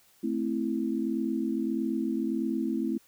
sine chord, A minor, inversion none, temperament equal, 220 / 261.6 / 329.6 Hz, A3 / C4 / E4, 0 / 0 / 0 cents, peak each -31 dBFS, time 0.23-2.98 s, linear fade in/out 10 ms, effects white hiss -62 dBFS RMS until 3.07 s

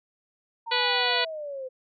sine exponential sweep, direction down, 932.3 to 508 Hz, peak -32 dBFS, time 0.66-1.69 s, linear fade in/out 20 ms
harmonic tone, 490.9 Hz, B4, 10 cents flat, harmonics 1 / 2 / 3 / 4 / 5 / 6 / 7 / 8 / 9, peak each -31 / -31 / -31 / -31 / -31 / -31 / -31 / -31 / -31 dBFS, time 0.71-1.25 s, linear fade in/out 10 ms
effects none

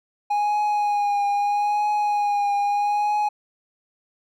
triangle tone with vibrato, 824 Hz, G#5, 14 cents flat, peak -17 dBFS, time 0.3-3.29 s, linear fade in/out 10 ms, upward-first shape triangle, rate 0.78 Hz, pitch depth 30 cents each way, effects none

